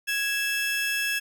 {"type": "tone pair together", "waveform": "35% pulse", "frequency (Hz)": [1661.2, 2637], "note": ["G#6", "E7"], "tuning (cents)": [0, 0], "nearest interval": "minor sixth", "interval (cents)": 800, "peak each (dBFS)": -26, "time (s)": [0.07, 1.2], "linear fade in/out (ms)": 20, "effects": []}